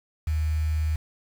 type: tone with quantisation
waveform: sine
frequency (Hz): 77.78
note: D#2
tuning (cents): 0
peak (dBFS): -22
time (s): 0.27-0.96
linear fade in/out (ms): 5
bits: 7
effects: none